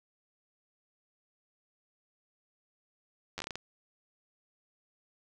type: slowing click train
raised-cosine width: 0.2 ms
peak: -20 dBFS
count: 8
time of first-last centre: 3.38-3.556 s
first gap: 10 ms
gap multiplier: 1.3
effects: none